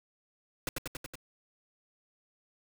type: noise with echo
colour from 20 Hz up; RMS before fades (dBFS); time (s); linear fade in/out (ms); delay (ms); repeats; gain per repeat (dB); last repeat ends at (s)
pink; -33; 0.67-0.69; 2; 93; 5; -2; 1.155
effects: none